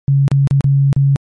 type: tone with dropouts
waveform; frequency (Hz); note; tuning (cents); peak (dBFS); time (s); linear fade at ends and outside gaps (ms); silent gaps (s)
sine; 138.59; C#3; 0; -8; 0.08-1.16; 0; 0.28-0.316 / 0.474-0.51 / 0.608-0.643 / 0.929-0.964
effects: MP3 48 kbps